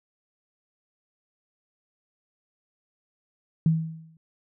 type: tone with exponential decay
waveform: sine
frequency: 161.2 Hz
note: E3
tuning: 38 cents flat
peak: -15 dBFS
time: 3.66-4.17 s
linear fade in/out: 2 ms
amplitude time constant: 110 ms
effects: none